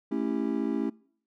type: chord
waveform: triangle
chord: A dominant seventh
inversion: none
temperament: just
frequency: 220 / 275 / 330 / 396 Hz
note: A3 / C#4 / E4 / G4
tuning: 0 / -14 / +2 / +18 cents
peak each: -30 / -28 / -31 / -34 dBFS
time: 0.11-0.9 s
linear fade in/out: 10 ms
effects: noise-tail reverb RT60 0.6 s tail -25 dB re dry